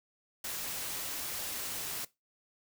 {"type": "noise", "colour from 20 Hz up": "white", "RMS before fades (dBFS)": -38, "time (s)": [0.44, 2.05], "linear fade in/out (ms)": 5, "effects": ["noise-tail reverb RT60 0.2 s tail -19 dB re dry"]}